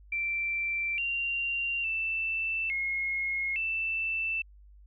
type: tone with pitch steps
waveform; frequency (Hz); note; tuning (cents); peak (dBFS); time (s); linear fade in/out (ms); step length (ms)
sine; 2347 / 2768 / 2659 / 2159 / 2658; D7 / F7 / E7 / C#7 / E7; -2 / -16 / +14 / -46 / +14; -28; 0.12-4.42; 5; 860
effects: added 50 Hz sine -51 dBFS peak until 4.86 s